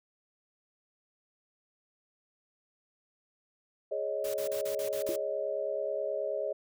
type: chord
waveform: sine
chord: Ab suspended fourth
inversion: none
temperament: just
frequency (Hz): 415.3 / 553.7 / 623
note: Ab4 / Db5 / Eb5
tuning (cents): 0 / -2 / +2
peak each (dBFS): -37 / -34 / -34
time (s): 3.91-6.53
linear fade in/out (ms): 10
type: noise bursts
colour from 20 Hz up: white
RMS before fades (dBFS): -43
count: 7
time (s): 4.24-5.162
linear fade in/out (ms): 5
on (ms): 100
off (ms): 37
type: tone with exponential decay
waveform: sine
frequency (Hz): 345.5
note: F4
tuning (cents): -19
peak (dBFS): -28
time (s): 5.09-5.22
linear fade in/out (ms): 0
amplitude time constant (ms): 28
effects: none